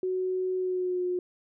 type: tone with pitch glide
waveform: sine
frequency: 370.8 to 360 Hz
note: F#4 to F#4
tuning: +4 to -47 cents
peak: -26 dBFS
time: 0.03-1.19 s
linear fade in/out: 2 ms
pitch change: -51 cents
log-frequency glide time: 0.57-1.05 s
effects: none